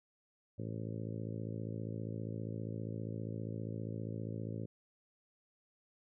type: harmonic tone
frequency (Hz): 55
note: A1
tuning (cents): 0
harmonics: 2 / 3 / 4 / 5 / 6 / 7 / 8 / 9 / 10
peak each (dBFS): -41 / -45 / -47 / -49 / -51 / -52 / -53 / -54 / -55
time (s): 0.58-4.66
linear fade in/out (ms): 10
effects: none